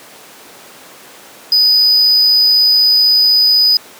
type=tone; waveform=triangle; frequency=4978 Hz; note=D#8; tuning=in tune; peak=-6 dBFS; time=1.52-3.77 s; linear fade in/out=2 ms; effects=pink hiss -37 dBFS RMS until 3.99 s + high-pass 300 Hz 12 dB/octave